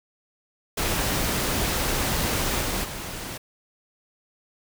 pink noise with level steps, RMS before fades -25 / -27 / -34 dBFS, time 0.77-3.38 s, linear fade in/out 10 ms, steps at 2.6 / 2.83 s, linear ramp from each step 20 ms, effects none

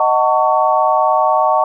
sine chord, D# half-diminished seventh, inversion none, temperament just, 622.3 / 746.7 / 896 / 1120.1 Hz, D#5 / F#5 / A5 / C#6, 0 / +16 / +31 / +18 cents, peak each -16 dBFS, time 0-1.64 s, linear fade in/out 2 ms, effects none

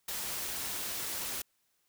white noise, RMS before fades -37 dBFS, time 0.08-1.42 s, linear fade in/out 5 ms, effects white hiss -75 dBFS RMS until 1.88 s

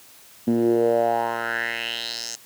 10% pulse tone with band-pass filter sweep, 116.5 Hz, A#2, 1 cent flat, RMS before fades -23 dBFS, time 0.47-2.36 s, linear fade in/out 10 ms, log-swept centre 240 to 6600 Hz, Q 4, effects white hiss -49 dBFS RMS until 2.45 s + high-pass 60 Hz 12 dB/octave

